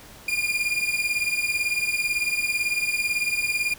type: beating tone pair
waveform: 40% pulse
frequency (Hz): 2407 / 2425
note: D7 / D#7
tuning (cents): +42 / -45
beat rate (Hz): 18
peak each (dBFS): -25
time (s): 0.28-3.74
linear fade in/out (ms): 5
effects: pink hiss -46 dBFS RMS until 3.78 s